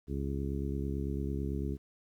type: harmonic tone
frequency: 69 Hz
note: C#2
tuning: 7 cents flat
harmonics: 1 / 2 / 3 / 4 / 5 / 6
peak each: -35 / -38 / -40 / -41 / -42 / -43 dBFS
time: 0.07-1.78 s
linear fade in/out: 50 ms
effects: 11-bit